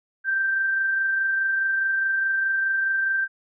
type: tone with amplitude modulation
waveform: sine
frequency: 1568 Hz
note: G6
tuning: in tune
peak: -19 dBFS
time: 0.24-3.28 s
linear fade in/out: 50 ms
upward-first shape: sine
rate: 24.8 Hz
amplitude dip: 25%
effects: none

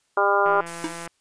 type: harmonic tone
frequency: 200.5 Hz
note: G3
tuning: 39 cents sharp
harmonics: 2 / 3 / 4 / 5 / 6 / 7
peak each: -24 / -24 / -24 / -24 / -24 / -24 dBFS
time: 0.17-0.61 s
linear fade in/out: 5 ms
type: click train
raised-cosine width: 0.5 ms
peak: -21 dBFS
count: 105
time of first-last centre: 0.46-1.075 s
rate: 169 Hz
type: noise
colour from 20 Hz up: blue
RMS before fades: -36 dBFS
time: 0.66-1.07 s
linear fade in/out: 10 ms
type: tone with exponential decay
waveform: square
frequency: 320 Hz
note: D#4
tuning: 49 cents sharp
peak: -23 dBFS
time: 0.84-0.98 s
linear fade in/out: 2 ms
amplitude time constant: 29 ms
effects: white hiss -68 dBFS RMS until 1.2 s + resampled to 22050 Hz

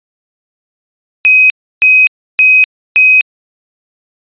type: tone bursts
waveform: sine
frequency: 2523 Hz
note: D#7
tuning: 23 cents sharp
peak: -3 dBFS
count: 4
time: 1.25-3.21 s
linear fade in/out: 0 ms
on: 250 ms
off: 320 ms
effects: resampled to 8000 Hz

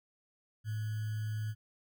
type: tone with sample-and-hold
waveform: sine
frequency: 108 Hz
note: A2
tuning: 32 cents flat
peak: -33 dBFS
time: 0.64-1.55 s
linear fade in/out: 50 ms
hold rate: 1575 Hz
effects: none

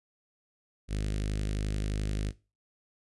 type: tone with notch filter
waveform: sawtooth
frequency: 51.5 Hz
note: G#1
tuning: 14 cents flat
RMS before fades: -31 dBFS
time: 0.88-2.33 s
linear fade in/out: 50 ms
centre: 930 Hz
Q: 0.55
effects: noise-tail reverb RT60 0.3 s tail -20 dB re dry + resampled to 24000 Hz

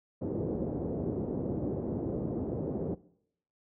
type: low-pass noise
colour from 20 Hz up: white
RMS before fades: -33 dBFS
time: 0.21-2.95 s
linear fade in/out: 10 ms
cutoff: 450 Hz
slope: 24 dB/octave
effects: noise-tail reverb RT60 0.7 s tail -20 dB re dry + high-pass 80 Hz 12 dB/octave

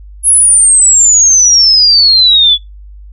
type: exponential sweep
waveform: sine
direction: down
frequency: 10760 to 3392 Hz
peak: -3 dBFS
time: 0.23-2.58 s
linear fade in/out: 50 ms
effects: noise-tail reverb RT60 0.2 s tail -24 dB re dry + added 50 Hz sine -29 dBFS peak until 3.12 s

